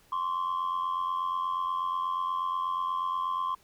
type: tone pair together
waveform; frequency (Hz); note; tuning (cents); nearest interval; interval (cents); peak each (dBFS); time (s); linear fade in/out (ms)
sine; 1046.5 / 1134.8; C6 / C#6; 0 / +40; minor second; 140; -27 / -31; 0.12-3.55; 5
effects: tanh soft clip ceiling -25 dBFS + pink hiss -62 dBFS RMS until 3.63 s